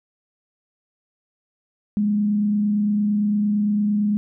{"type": "tone with frequency modulation", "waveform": "sine", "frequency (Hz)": 207.7, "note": "G#3", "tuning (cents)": 0, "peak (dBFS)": -17, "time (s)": [1.97, 4.17], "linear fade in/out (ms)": 0, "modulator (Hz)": 28.8, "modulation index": 0.24, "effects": []}